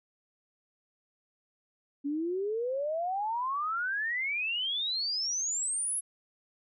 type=exponential sweep; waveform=sine; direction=up; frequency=277.2 to 11000 Hz; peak=-29 dBFS; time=2.04-6.01 s; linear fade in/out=20 ms; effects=none